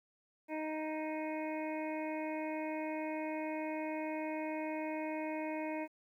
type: harmonic tone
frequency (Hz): 311.1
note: D#4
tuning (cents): 0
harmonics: 1 / 2 / 3 / 5 / 6 / 7 / 8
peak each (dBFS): -39 / -41 / -44 / -56 / -54 / -49 / -50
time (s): 0.48-5.88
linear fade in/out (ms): 50
effects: 12-bit